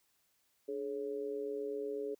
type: tone with amplitude modulation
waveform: sine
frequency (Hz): 422.9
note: G#4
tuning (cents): +31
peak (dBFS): -32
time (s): 0.68-2.15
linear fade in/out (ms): 10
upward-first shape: sine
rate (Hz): 128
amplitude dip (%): 85
effects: white hiss -75 dBFS RMS until 2.19 s